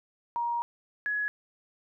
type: tone pair in turn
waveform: sine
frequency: 945 / 1683.8 Hz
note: A#5 / G#6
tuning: +23 / +23 cents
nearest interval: minor seventh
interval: 1000 cents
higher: second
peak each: -27 dBFS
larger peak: neither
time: 0.36-0.62 / 1.06-1.28 s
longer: first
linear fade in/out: 0 ms
effects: none